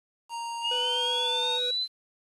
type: tone with pitch glide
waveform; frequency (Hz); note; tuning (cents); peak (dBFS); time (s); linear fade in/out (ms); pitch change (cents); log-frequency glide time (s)
square; 932 to 900.8; A#5 to A5; -1 to +40; -33; 0.29-1.6; 50; -59; 1.09-1.44
type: linear sweep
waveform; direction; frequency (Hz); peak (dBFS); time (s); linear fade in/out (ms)
sine; up; 2789 to 4087; -26; 0.61-1.88; 50
type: tone with vibrato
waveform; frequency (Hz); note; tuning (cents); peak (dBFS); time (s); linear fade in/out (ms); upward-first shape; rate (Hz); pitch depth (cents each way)
square; 494; B4; 0; -34; 0.71-1.71; 5; square; 8.2; 8
effects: resampled to 24000 Hz + 9-bit